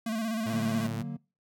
square tone with vibrato, 222.6 Hz, A3, 20 cents sharp, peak -30 dBFS, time 0.06-0.87 s, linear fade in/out 5 ms, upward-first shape square, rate 16 Hz, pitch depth 49 cents each way
sawtooth tone, 112.2 Hz, A2, 34 cents sharp, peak -30 dBFS, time 0.45-1.03 s, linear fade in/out 20 ms
triangle chord, D augmented, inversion none, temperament equal, 146.83 / 185 / 233.1 Hz, D3 / F#3 / A#3, 0 / 0 / 0 cents, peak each -35 / -38 / -35 dBFS, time 0.52-1.17 s, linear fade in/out 10 ms
effects noise-tail reverb RT60 0.3 s tail -23 dB re dry

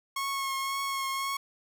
sawtooth tone with vibrato, 1091 Hz, C#6, 28 cents flat, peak -26 dBFS, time 0.16-1.37 s, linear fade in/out 5 ms, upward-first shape triangle, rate 1.9 Hz, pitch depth 22 cents each way, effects none

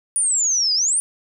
sine exponential two-way sweep, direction down then up, 9660 to 4806 to 9660 Hz, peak -16 dBFS, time 0.16-1 s, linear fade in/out 0 ms, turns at 0.74 s, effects none

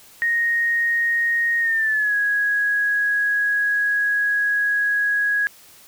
sine tone with pitch glide, 1864.7 to 1661.3 Hz, A#6 to G#6, 0 to 0 cents, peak -17 dBFS, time 0.22-5.47 s, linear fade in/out 0 ms, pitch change -200 cents, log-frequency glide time 1.6-2.15 s, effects white hiss -48 dBFS RMS until 5.87 s

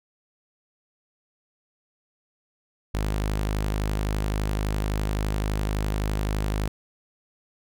sawtooth tone, 51.8 Hz, G#1, 4 cents flat, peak -20 dBFS, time 2.94-6.68 s, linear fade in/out 5 ms, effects none

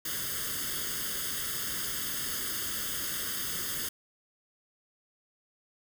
white noise with comb filter, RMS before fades -34 dBFS, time 0.05-3.89 s, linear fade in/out 5 ms, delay 0.61 ms, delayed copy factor +0.85, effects none

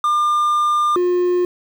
triangle tone pair in turn, 1200 / 356.8 Hz, D6 / F4, +37 / +37 cents, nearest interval octave + major sixth, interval 2100 cents, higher first, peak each -12 dBFS, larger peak neither, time 0.04-0.96 / 0.96-1.45 s, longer first, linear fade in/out 2 ms, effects 7-bit

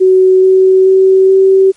sine tone with pitch steps, 374.4 / 377.4 / 380.5 / 383.6 Hz, F#4 / F#4 / F#4 / G4, +20 / +34 / +48 / -37 cents, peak -3 dBFS, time 0-1.72 s, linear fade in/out 20 ms, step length 430 ms, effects white hiss -47 dBFS RMS until 1.76 s + MP3 48 kbps

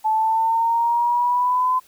sine exponential sweep, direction up, 867 to 1023 Hz, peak -16 dBFS, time 0.04-1.8 s, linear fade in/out 20 ms, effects white hiss -54 dBFS RMS until 1.87 s

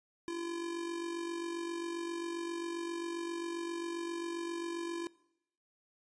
square tone with amplitude modulation, 339.5 Hz, F4, 49 cents flat, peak -35 dBFS, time 0.28-5.07 s, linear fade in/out 0 ms, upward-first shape sine, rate 47.5 Hz, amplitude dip 55%, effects noise-tail reverb RT60 0.8 s tail -21 dB re dry + resampled to 22050 Hz

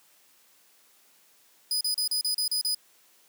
sawtooth tone bursts, 4978 Hz, D#8, in tune, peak -22 dBFS, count 8, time 1.71-2.747 s, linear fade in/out 2 ms, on 99 ms, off 35 ms, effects white hiss -61 dBFS RMS until 3.28 s + high-pass 200 Hz 12 dB/octave

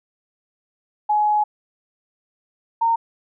sine tone pair in turn, 842 / 918 Hz, G#5 / A#5, +24 / -27 cents, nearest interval minor second, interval 149 cents, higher second, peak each -15 dBFS, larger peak neither, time 1.09-1.44 / 2.81-2.96 s, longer first, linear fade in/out 10 ms, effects none

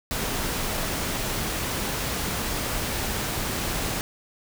pink noise, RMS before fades -28 dBFS, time 0.11-4.01 s, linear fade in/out 0 ms, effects none

